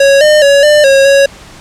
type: tone with pitch steps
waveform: square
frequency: 553 / 606 / 562 / 597 / 545 / 554 Hz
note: C#5 / D#5 / C#5 / D5 / C#5 / C#5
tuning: -4 / -46 / +24 / +28 / -29 / -1 cents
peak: -4 dBFS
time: 0-1.26 s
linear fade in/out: 5 ms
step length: 210 ms
effects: pink hiss -34 dBFS RMS until 1.6 s + low-pass 8000 Hz 12 dB/octave